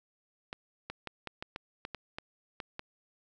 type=clicks; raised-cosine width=0.3 ms; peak=-22 dBFS; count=11; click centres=0.529 / 0.9 / 1.073 / 1.273 / 1.425 / 1.561 / 1.851 / 1.947 / 2.185 / 2.602 / 2.794 s; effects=none